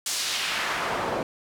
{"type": "noise with band-pass filter sweep", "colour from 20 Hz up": "pink", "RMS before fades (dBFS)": -28, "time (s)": [0.06, 1.23], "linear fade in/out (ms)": 2, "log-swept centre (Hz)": [7000, 500], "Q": 1, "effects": []}